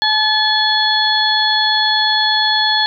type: harmonic tone with a mistuned harmonic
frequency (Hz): 863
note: A5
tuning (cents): -34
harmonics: 1 / 2 / 4 / 5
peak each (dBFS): -18 / -18 / -17 / -17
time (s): 0.02-2.86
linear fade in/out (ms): 0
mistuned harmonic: 4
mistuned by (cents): -23
effects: none